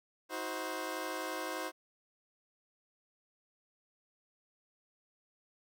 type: chord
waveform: 15% pulse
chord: C diminished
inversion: first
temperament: equal with one note detuned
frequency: 318.4 / 370 / 523.3 Hz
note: Eb4 / Gb4 / C5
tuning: +40 / 0 / 0 cents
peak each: -35 / -36 / -34 dBFS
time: 0.29-1.72 s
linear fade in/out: 50 ms
effects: none